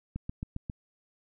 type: click train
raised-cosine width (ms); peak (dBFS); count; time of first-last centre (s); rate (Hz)
5; -22; 5; 0.16-0.698; 7.43
effects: none